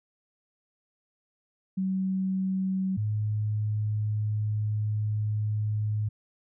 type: tone pair in turn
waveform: sine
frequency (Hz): 189.5 / 106.35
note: F#3 / G#2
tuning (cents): +42 / +42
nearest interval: minor seventh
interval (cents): 1000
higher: first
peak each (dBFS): -25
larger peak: neither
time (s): 1.77-2.97 / 2.97-6.09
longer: second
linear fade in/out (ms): 10
effects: none